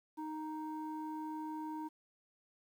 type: tone with low-pass filter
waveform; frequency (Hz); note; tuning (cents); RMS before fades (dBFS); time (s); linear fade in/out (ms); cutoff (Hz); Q
square; 311.1; D#4; 0; -42; 0.17-1.89; 20; 830; 4
effects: 11-bit